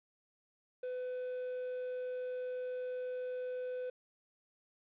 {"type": "tone", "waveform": "triangle", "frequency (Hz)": 503, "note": "B4", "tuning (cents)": 32, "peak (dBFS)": -35, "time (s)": [0.83, 3.9], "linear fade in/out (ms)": 5, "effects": ["resampled to 8000 Hz", "11-bit"]}